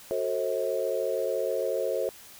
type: chord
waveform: sine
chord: F# diminished seventh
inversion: none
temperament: just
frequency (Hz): 370 / 444 / 532.8 / 639.4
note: F#4 / A4 / C5 / Eb5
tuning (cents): 0 / +16 / +31 / +47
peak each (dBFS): -34 / -31 / -29 / -33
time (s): 0.11-2.09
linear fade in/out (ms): 0
effects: white hiss -49 dBFS RMS until 2.39 s